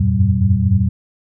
sine tone cluster, 85.4 / 94.8 / 98.9 / 118.4 / 191.6 Hz, F2 / F#2 / G2 / A#2 / G3, -38 / +43 / +16 / +27 / -39 cents, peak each -18 dBFS, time 0-0.89 s, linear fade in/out 10 ms, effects none

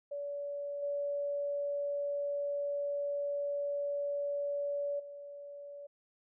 sine tone with level steps, 572 Hz, D5, 46 cents flat, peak -36 / -32 / -44 dBFS, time 0.11-5.87 s, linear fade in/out 10 ms, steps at 0.82 / 4.99 s, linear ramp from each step 10 ms, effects none

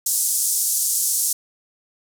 white band-pass noise, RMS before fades -21 dBFS, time 0.06-1.33 s, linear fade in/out 5 ms, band 6100 to 12000 Hz, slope 24 dB/octave, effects none

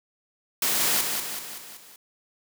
white noise with echo, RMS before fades -24 dBFS, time 0.62-1.01 s, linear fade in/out 2 ms, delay 190 ms, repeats 5, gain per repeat -5 dB, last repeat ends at 1.96 s, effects high-pass 150 Hz 12 dB/octave

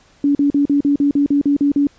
sine tone bursts, 285.1 Hz, C#4, 49 cents sharp, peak -11 dBFS, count 11, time 0.24-1.87 s, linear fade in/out 2 ms, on 110 ms, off 42 ms, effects pink hiss -52 dBFS RMS until 1.98 s + resampled to 16000 Hz

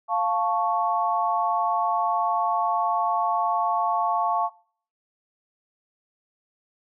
sine chord, F augmented, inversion none, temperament equal, 698.5 / 880 / 1108.7 Hz, F5 / A5 / C#6, 0 / 0 / 0 cents, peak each -25 dBFS, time 0.08-4.5 s, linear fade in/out 50 ms, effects noise-tail reverb RT60 0.5 s tail -22 dB re dry

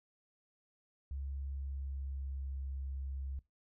sine tone with pitch glide, 68.7 to 67.56 Hz, C#2 to C#2, -15 to -44 cents, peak -38 dBFS, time 1.11-3.39 s, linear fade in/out 0 ms, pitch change -29 cents, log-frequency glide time 1.38-2.55 s, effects noise-tail reverb RT60 0.2 s tail -20 dB re dry

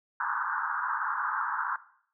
white band-pass noise, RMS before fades -31 dBFS, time 0.2-1.76 s, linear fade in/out 2 ms, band 870 to 1600 Hz, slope 96 dB/octave, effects noise-tail reverb RT60 0.6 s tail -17 dB re dry

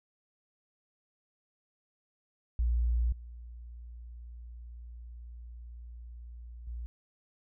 sine tone with level steps, 59 Hz, A#1, 22 cents sharp, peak -25 / -43 / -36 dBFS, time 2.59-6.86 s, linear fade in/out 0 ms, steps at 3.12 / 6.67 s, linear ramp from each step 5 ms, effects none

